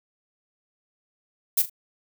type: noise with echo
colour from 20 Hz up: violet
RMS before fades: -20 dBFS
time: 1.57-1.62 s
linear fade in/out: 5 ms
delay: 39 ms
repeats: 2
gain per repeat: -12 dB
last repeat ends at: 1.698 s
effects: none